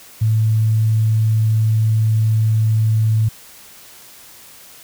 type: tone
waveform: sine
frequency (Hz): 110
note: A2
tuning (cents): 0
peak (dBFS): -12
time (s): 0.21-3.29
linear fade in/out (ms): 10
effects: white hiss -42 dBFS RMS until 4.83 s